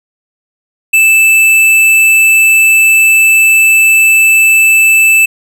sine tone with tanh clipping, 2637 Hz, E7, in tune, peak -5 dBFS, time 0.93-5.26 s, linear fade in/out 10 ms, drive 16 dB, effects none

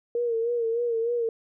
sine tone with vibrato, 466.2 Hz, A#4, in tune, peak -23 dBFS, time 0.15-1.29 s, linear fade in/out 2 ms, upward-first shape sine, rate 3.3 Hz, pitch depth 57 cents each way, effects none

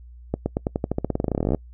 accelerating click train, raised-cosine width 2 ms, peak -9 dBFS, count 26, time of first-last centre 0.34-1.547 s, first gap 120 ms, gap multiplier 0.91, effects noise-tail reverb RT60 0.1 s tail -26 dB re dry + added 60 Hz sine -41 dBFS peak until 1.73 s

